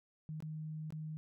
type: tone with dropouts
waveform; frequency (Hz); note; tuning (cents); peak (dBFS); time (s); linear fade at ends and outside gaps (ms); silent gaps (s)
sine; 155.56; D#3; 0; -40; 0.29-1.17; 0; 0.404-0.424 / 0.905-0.924
effects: none